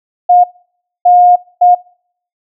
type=tone bursts at uneven times; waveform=sine; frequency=714 Hz; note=F5; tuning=38 cents sharp; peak=-3 dBFS; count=3; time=0.29-0.44 / 1.05-1.36 / 1.61-1.75 s; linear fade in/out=10 ms; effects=noise-tail reverb RT60 0.6 s tail -25 dB re dry